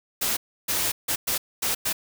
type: noise bursts at uneven times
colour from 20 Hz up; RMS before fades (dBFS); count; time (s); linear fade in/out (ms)
white; -25; 6; 0.21-0.37 / 0.68-0.92 / 1.08-1.16 / 1.27-1.38 / 1.62-1.75 / 1.85-1.93; 10
effects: none